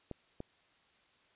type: clicks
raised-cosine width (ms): 2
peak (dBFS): -27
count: 2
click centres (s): 0.113 / 0.404
effects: white hiss -68 dBFS RMS until 1.35 s + resampled to 8000 Hz